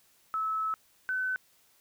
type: tone pair in turn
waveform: sine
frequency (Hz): 1300 / 1514.8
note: E6 / F#6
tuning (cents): -24 / +40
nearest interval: minor third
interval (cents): 264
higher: second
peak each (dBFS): -28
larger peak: neither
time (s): 0.34-0.74 / 1.09-1.36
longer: first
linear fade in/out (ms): 0
effects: white hiss -65 dBFS RMS until 1.8 s